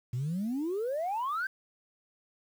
sine exponential sweep, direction up, 116.4 to 1599 Hz, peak -28 dBFS, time 0.13-1.47 s, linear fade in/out 5 ms, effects tanh soft clip ceiling -27 dBFS + 9-bit

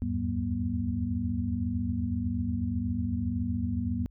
sine tone cluster, 79.3 / 87.3 / 101.1 / 191.5 / 240 Hz, D#2 / F2 / G#2 / G3 / B3, +33 / 0 / -46 / -40 / -49 cents, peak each -34 / -39 / -33 / -36 / -31 dBFS, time 0.02-4.06 s, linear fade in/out 0 ms, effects added 50 Hz sine -54 dBFS peak until 4.1 s

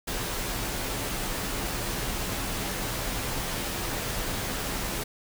pink noise with comb filter, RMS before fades -31 dBFS, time 0.07-5.04 s, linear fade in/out 10 ms, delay 13 ms, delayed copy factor -0.5, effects none

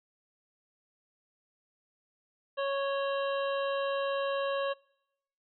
harmonic tone with a mistuned harmonic, 553 Hz, C#5, 4 cents flat, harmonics 1 / 2 / 3 / 5 / 6 / 7, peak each -30 / -36 / -40 / -44 / -46 / -47 dBFS, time 2.57-4.74 s, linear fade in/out 20 ms, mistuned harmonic 6, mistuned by -96 cents, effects noise-tail reverb RT60 0.8 s tail -24 dB re dry

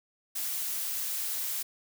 blue noise, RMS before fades -33 dBFS, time 0.35-1.63 s, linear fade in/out 10 ms, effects none

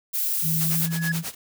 violet noise, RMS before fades -25 dBFS, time 0.13-0.87 s, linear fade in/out 20 ms
sine tone with pitch glide, 160.1 to 164.6 Hz, D#3 to E3, +50 to -2 cents, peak -24 dBFS, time 0.42-1.24 s, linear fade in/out 50 ms, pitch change +48 cents, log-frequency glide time 0.64-0.84 s
white noise with tremolo, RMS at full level -30 dBFS, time 0.6-1.35 s, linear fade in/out 10 ms, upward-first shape sine, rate 9.3 Hz, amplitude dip 90%
triangle tone with exponential growth, 1684 Hz, G#6, 24 cents sharp, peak -20 dBFS, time 0.72-1.12 s, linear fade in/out 5 ms, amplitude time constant 86 ms
effects none

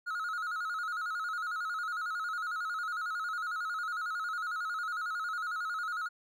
triangle tone with vibrato, 1357 Hz, E6, 50 cents sharp, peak -31 dBFS, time 0.06-6.09 s, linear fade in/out 20 ms, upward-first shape square, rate 11 Hz, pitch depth 89 cents each way, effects none

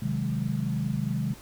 sine chord, Ab dominant seventh, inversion first, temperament equal, 130.81 / 155.56 / 185 / 207.7 Hz, C3 / Eb3 / Gb3 / Ab3, 0 / 0 / 0 / 0 cents, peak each -30 / -31 / -34 / -31 dBFS, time 0.02-1.34 s, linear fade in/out 5 ms, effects added 50 Hz sine -49 dBFS peak until 1.41 s + pink hiss -49 dBFS RMS until 1.41 s

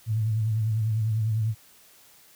sine tone with vibrato, 110 Hz, A2, in tune, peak -22 dBFS, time 0.06-1.55 s, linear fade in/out 50 ms, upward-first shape triangle, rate 10 Hz, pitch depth 75 cents each way, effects white hiss -55 dBFS RMS until 2.35 s

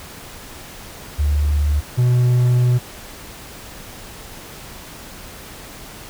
sine / triangle tone pair in turn, 73.42 / 123.48 Hz, D2 / B2, 0 / 0 cents, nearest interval major sixth, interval 900 cents, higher second, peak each -14 / -10 dBFS, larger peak second, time 1.18-1.81 / 1.97-2.79 s, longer second, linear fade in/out 20 ms, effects pink hiss -37 dBFS RMS until 6.09 s

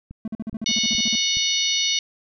click train, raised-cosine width 5 ms, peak -25 dBFS, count 4, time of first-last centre 0.11-1.371 s, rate 2.38 Hz
triangle tone bursts, 220.6 Hz, A3, 5 cents sharp, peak -23 dBFS, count 13, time 0.25-1.154 s, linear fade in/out 2 ms, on 28 ms, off 45 ms
harmonic tone, 734 Hz, F#5, 14 cents flat, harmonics 3 / 4 / 5 / 6 / 7 / 8, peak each -29 / -25 / -24 / -27 / -34 / -26 dBFS, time 0.66-1.99 s, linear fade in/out 2 ms
effects none

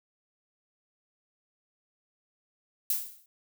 violet noise with exponential decay, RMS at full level -25 dBFS, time 2.9-3.26 s, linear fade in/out 2 ms, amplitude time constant 78 ms, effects none

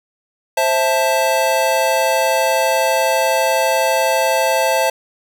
square chord, A minor, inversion first, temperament just, 528 / 660 / 880 Hz, C5 / E5 / A5, +16 / +2 / 0 cents, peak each -19 dBFS, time 0.57-4.9 s, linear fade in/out 5 ms, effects none

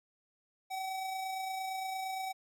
square tone with amplitude modulation, 761 Hz, F#5, 48 cents sharp, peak -35 dBFS, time 0.7-2.33 s, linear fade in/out 20 ms, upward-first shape sine, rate 28.7 Hz, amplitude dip 30%, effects none

